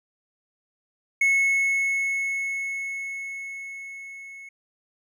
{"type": "tone with level ramp", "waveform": "triangle", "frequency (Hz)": 2192, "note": "C#7", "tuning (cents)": -20, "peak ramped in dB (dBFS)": [-15, -38], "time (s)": [1.21, 4.49], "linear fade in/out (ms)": 5, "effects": []}